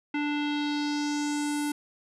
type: tone with low-pass filter sweep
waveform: square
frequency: 293.7 Hz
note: D4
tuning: in tune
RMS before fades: -29 dBFS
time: 0.14-1.72 s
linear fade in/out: 5 ms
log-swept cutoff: 2400 to 11000 Hz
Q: 2.7
effects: none